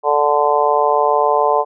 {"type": "harmonic tone", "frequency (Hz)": 146.83, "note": "D3", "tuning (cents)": 0, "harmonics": [3, 4, 5, 6, 7], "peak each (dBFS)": [-18, -18, -18, -18, -18], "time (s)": [0.03, 1.65], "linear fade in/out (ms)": 50, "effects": []}